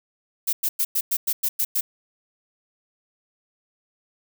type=noise bursts; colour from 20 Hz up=violet; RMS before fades=-22 dBFS; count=9; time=0.47-1.81 s; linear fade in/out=10 ms; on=60 ms; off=100 ms; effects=none